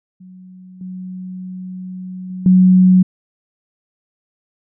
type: tone with level steps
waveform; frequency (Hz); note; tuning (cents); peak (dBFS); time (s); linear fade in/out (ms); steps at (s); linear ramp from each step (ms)
sine; 184.5; F#3; -5; -36 / -26 / -24 / -6; 0.2-3.03; 10; 0.81 / 2.3 / 2.46; 2
effects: none